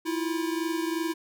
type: tone pair together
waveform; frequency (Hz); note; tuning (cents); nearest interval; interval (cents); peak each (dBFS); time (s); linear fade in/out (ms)
square; 324.6 / 347.4; E4 / F4; -27 / -9; minor second; 118; -29 / -33; 0.05-1.14; 20
effects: none